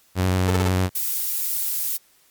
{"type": "tone with vibrato", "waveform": "sawtooth", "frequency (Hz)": 92.5, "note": "F#2", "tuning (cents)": 0, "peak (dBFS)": -14, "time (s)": [0.15, 0.9], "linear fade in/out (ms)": 50, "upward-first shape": "triangle", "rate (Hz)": 11, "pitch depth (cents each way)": 26}
{"type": "tone bursts", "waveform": "sawtooth", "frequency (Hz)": 440, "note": "A4", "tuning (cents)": 0, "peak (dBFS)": -19, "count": 4, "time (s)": [0.48, 0.681], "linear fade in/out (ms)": 5, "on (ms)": 27, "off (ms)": 31}
{"type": "noise", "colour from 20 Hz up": "violet", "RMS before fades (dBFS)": -24, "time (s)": [0.95, 1.97], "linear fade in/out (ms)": 5}
{"effects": ["white hiss -58 dBFS RMS until 2.3 s", "MP3 96 kbps"]}